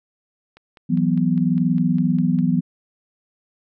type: click train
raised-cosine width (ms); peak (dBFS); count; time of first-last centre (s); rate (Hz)
0.3; -29; 10; 0.57-2.388; 4.95
type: chord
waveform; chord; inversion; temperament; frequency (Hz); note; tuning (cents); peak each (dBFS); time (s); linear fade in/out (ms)
sine; E suspended second; none; just; 164.81 / 185.42 / 247.2; E3 / F#3 / B3; 0 / +4 / +2; -20; 0.89-2.61; 20
effects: none